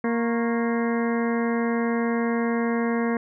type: harmonic tone with a mistuned harmonic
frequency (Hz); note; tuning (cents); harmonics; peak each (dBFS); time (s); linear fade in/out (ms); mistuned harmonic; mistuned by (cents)
233.1; A#3; 0; 1 / 2 / 3 / 4 / 5 / 6 / 7 / 8 / 9; -23 / -27 / -34 / -37 / -35 / -41 / -37 / -37 / -39; 0.04-3.17; 2; 5; -99
effects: none